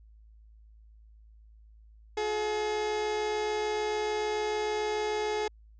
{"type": "tone pair together", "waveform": "30% pulse", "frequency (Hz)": [358.7, 425.5], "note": ["F4", "G#4"], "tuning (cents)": [46, 42], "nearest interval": "minor third", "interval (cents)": 296, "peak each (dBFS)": [-37, -26], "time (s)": [2.17, 5.48], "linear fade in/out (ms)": 5, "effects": ["added 54 Hz sine -52 dBFS peak until 5.79 s", "resampled to 16000 Hz"]}